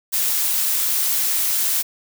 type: noise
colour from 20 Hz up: blue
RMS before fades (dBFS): -20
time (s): 0.12-1.83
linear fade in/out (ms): 20
effects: none